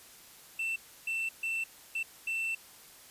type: tone bursts at uneven times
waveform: triangle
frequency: 2679 Hz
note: E7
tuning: 27 cents sharp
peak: -29 dBFS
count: 5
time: 0.59-0.76 / 1.07-1.29 / 1.43-1.64 / 1.95-2.03 / 2.27-2.55 s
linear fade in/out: 5 ms
effects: white hiss -54 dBFS RMS until 3.1 s + resampled to 32000 Hz